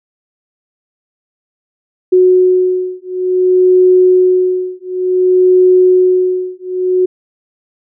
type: beating tone pair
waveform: sine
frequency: 367 / 367.56 Hz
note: F#4 / F#4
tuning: -14 / -11 cents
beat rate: 0.56 Hz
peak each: -10 dBFS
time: 2.12-7.06 s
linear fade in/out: 10 ms
effects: none